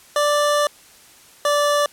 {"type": "tone pair in turn", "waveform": "25% pulse", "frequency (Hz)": [587.3, 583.2], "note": ["D5", "D5"], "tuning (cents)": [0, -12], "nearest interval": "unison", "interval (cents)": 12, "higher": "first", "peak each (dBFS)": -12, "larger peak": "neither", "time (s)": [[0.16, 0.67], [1.45, 1.86]], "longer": "first", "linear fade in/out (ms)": 2, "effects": ["white hiss -48 dBFS RMS until 1.92 s", "low-pass 12000 Hz 12 dB/octave"]}